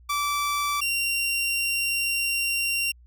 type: tone pair in turn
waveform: sawtooth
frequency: 1161 / 2761 Hz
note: D6 / F7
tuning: -20 / -20 cents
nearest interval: octave + minor third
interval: 1500 cents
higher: second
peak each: -20 dBFS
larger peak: neither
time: 0.09-0.81 / 0.81-2.92 s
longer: second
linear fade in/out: 10 ms
effects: added 60 Hz sine -49 dBFS peak until 3.06 s